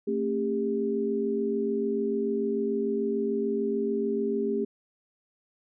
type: tone cluster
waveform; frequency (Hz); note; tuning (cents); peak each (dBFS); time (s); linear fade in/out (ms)
sine; 224.7 / 271.5 / 402.2; A3 / C#4 / G4; +37 / -36 / +44; -30 / -33 / -27; 0.07-4.65; 10
effects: none